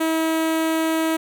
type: tone with notch filter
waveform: sawtooth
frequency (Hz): 321.8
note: E4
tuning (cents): -42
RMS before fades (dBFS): -21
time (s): 0-1.17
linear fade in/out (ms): 10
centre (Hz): 5100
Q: 2
effects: none